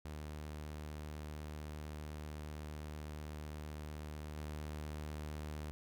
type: tone with level steps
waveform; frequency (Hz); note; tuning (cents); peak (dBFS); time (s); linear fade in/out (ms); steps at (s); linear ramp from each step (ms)
sawtooth; 75.7; D#2; -47; -40 / -38; 0.05-5.71; 0; 4.37; 5
effects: none